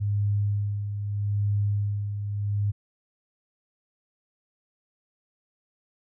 sine tone with tremolo, 102.3 Hz, G#2, 26 cents flat, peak -21 dBFS, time 0-2.72 s, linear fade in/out 20 ms, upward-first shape sine, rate 0.8 Hz, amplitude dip 55%, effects none

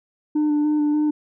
sine tone with vibrato, 299 Hz, D4, 31 cents sharp, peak -14 dBFS, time 0.35-1.11 s, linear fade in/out 10 ms, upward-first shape square, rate 3.4 Hz, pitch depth 15 cents each way, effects tanh soft clip ceiling -16 dBFS

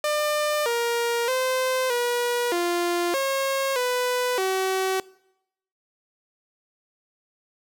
sawtooth tone with pitch steps, 599 / 470.5 / 516 / 482.8 / 348 / 542 / 496.9 / 379.2 Hz, D5 / A#4 / C5 / B4 / F4 / C#5 / B4 / F#4, +34 / +16 / -24 / -39 / -6 / -39 / +11 / +43 cents, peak -18 dBFS, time 0.04-5 s, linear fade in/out 2 ms, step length 620 ms, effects noise-tail reverb RT60 0.8 s tail -22 dB re dry

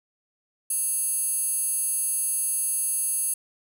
square tone with high-pass filter, 920 Hz, A#5, 23 cents flat, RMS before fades -26 dBFS, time 0.7-3.34 s, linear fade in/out 5 ms, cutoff 9800 Hz, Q 7.1, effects none

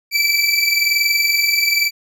25% pulse tone pair together, 2310 / 2331 Hz, D7 / D7, -29 / -14 cents, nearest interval unison, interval 15 cents, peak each -13 dBFS, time 0.11-1.91 s, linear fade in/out 50 ms, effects none

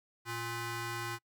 15% pulse ring-modulated tone, 466.2 Hz, A#4, in tune, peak -27 dBFS, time 0.25-1.19 s, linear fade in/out 50 ms, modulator 582 Hz, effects noise-tail reverb RT60 0.1 s tail -26 dB re dry

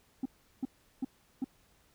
sine tone bursts, 261.6 Hz, C4, in tune, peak -27 dBFS, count 4, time 0.23-1.444 s, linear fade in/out 5 ms, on 26 ms, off 370 ms, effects tanh soft clip ceiling -29 dBFS + pink hiss -67 dBFS RMS until 1.94 s

